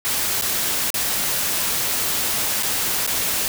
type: noise with dropouts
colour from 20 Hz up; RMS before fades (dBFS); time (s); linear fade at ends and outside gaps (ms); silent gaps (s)
white; -22; 0.05-3.48; 0; 0.412-0.422 / 0.903-0.942 / 2.625-2.632 / 3.065-3.075
effects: none